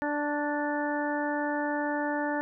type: harmonic tone with a mistuned harmonic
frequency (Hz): 293.7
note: D4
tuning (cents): 0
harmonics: 1 / 2 / 3 / 4 / 5 / 6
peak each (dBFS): -31 / -33 / -33 / -44 / -38 / -36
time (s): 0.02-2.41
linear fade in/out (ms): 0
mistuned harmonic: 4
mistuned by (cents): -21
effects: none